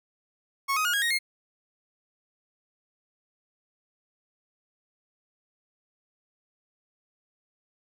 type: tone with pitch steps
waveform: 30% pulse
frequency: 1100 / 1256.3 / 1434.8 / 1638.6 / 1871.5 / 2137 Hz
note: C#6 / D#6 / F6 / G#6 / A#6 / C7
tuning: -14 / +16 / +46 / -24 / +6 / +36 cents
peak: -21 dBFS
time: 0.68-1.19 s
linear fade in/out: 20 ms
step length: 85 ms
effects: none